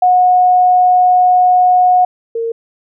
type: tone pair in turn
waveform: sine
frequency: 728 / 458.6 Hz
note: F#5 / A#4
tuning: -28 / -28 cents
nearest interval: minor sixth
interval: 800 cents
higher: first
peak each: -6 / -15 dBFS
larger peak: first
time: 0.02-2.05 / 2.35-2.52 s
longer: first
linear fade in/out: 5 ms
effects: none

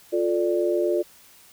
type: chord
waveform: sine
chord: D minor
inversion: first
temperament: just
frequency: 352.4 / 440.5 / 587.3 Hz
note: F4 / A4 / D5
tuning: +16 / +2 / 0 cents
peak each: -22 / -27 / -25 dBFS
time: 0.12-1.03 s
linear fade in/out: 20 ms
effects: white hiss -52 dBFS RMS until 1.52 s

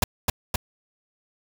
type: noise with echo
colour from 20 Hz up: pink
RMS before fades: -18 dBFS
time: 0.02-0.04 s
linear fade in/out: 5 ms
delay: 260 ms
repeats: 2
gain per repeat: -2 dB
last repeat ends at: 0.56 s
effects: none

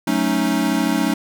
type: chord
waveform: square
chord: D# half-diminished seventh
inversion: first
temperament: equal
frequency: 185 / 220 / 277.2 / 311.1 Hz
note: F#3 / A3 / C#4 / D#4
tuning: 0 / 0 / 0 / 0 cents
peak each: -25 / -23 / -22 / -23 dBFS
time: 0.07-1.14 s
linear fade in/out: 5 ms
effects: none

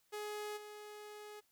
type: tone with level steps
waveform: sawtooth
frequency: 419.6 Hz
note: G#4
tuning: 18 cents sharp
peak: -37 / -45 dBFS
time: 0.12-1.41 s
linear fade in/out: 20 ms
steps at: 0.56 s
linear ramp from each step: 20 ms
effects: white hiss -75 dBFS RMS until 1.51 s

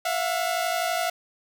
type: tone pair together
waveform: sawtooth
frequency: 669 / 720.9 Hz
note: E5 / F#5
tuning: +25 / -45 cents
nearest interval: minor second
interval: 130 cents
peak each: -23 dBFS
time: 0.05-1.1 s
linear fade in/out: 5 ms
effects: none

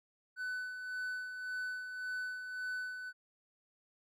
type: tone with tremolo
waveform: triangle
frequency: 1500 Hz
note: F#6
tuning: 23 cents sharp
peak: -34 dBFS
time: 0.36-3.13 s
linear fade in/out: 50 ms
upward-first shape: sine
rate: 1.8 Hz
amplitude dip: 50%
effects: none

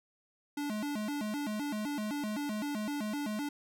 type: tone with vibrato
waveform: square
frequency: 248.1 Hz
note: B3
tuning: 8 cents sharp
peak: -34 dBFS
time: 0.57-3.49 s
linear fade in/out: 5 ms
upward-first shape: square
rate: 3.9 Hz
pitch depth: 270 cents each way
effects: none

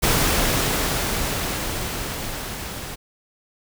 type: noise with level ramp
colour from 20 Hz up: pink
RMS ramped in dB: -18 to -33 dBFS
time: 0.02-2.96 s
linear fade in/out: 20 ms
effects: none

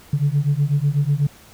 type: beating tone pair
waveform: sine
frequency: 140 / 148.1 Hz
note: C#3 / D3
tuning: +18 / +15 cents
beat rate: 8.1 Hz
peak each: -18 dBFS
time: 0.13-1.27 s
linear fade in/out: 5 ms
effects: tanh soft clip ceiling -10 dBFS + pink hiss -47 dBFS RMS until 1.53 s

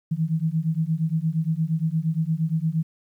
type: beating tone pair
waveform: sine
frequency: 156.5 / 165.1 Hz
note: D#3 / E3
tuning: +10 / +3 cents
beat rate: 8.6 Hz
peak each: -24 dBFS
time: 0.11-2.83 s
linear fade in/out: 10 ms
effects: 10-bit

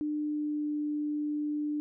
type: tone with pitch glide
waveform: sine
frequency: 300 to 297.6 Hz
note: D4 to D4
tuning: +37 to +23 cents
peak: -29 dBFS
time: 0.01-1.8 s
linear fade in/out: 0 ms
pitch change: -14 cents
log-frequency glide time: 0.15-0.75 s
effects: none

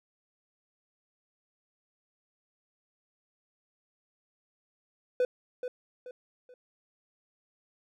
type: tone with echo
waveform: triangle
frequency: 499.5 Hz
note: B4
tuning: 20 cents sharp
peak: -21 dBFS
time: 5.2-5.25 s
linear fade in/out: 2 ms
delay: 430 ms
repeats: 3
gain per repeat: -9 dB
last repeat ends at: 6.54 s
effects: none

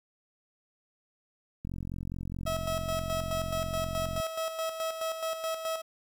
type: click train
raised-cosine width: 5 ms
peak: -25 dBFS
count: 115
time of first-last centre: 1.65-4.2 s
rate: 44.7 Hz
type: tone with tremolo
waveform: 30% pulse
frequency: 647 Hz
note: E5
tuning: 32 cents flat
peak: -27 dBFS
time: 2.46-5.82 s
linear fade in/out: 10 ms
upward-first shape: square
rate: 4.7 Hz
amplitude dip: 55%
effects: 10-bit

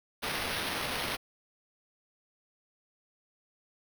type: noise with sample-and-hold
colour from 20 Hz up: white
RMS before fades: -34 dBFS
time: 0.22-1.17 s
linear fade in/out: 20 ms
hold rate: 7350 Hz
effects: none

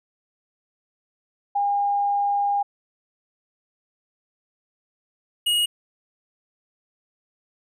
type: tone pair in turn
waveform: sine / square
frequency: 809 / 2883 Hz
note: G#5 / F#7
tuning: -46 / -46 cents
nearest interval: octave + minor seventh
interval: 2200 cents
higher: second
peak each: -19 dBFS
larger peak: neither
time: 1.55-2.63 / 5.46-5.66 s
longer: first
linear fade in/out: 10 ms
effects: none

